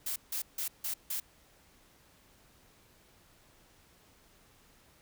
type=noise bursts; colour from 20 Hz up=blue; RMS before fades=-35 dBFS; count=5; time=0.06-1.2 s; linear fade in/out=5 ms; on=100 ms; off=160 ms; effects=pink hiss -63 dBFS RMS until 5.01 s